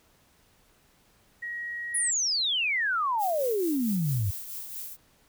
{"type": "tone", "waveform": "sine", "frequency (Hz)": 1898, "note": "A#6", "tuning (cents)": 31, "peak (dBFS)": -32, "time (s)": [1.42, 2.11], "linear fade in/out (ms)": 10}
{"type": "exponential sweep", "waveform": "sine", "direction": "down", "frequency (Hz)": [10548, 92.8], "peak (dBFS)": -24, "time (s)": [1.94, 4.31], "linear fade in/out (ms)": 10}
{"type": "noise with tremolo", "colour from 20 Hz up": "violet", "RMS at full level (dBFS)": -36, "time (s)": [3.18, 4.97], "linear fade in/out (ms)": 50, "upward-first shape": "triangle", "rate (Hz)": 4.5, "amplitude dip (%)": 50}
{"effects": ["pink hiss -63 dBFS RMS until 5.28 s"]}